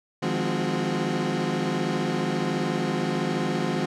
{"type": "tone cluster", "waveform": "30% pulse", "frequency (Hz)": [153.3, 174.6, 207.3, 258.1, 364.1], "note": ["D#3", "F3", "G#3", "C4", "F#4"], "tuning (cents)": [-25, 0, -3, -23, -28], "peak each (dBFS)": -28, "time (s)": [0.22, 3.86], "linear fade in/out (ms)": 10, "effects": ["low-pass 6000 Hz 12 dB/octave"]}